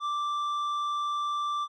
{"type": "tone with hard clipping", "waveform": "sine", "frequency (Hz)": 1174.7, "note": "D6", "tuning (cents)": 0, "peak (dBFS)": -29, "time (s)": [0, 1.68], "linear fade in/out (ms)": 50, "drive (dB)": 6, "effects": ["resampled to 22050 Hz"]}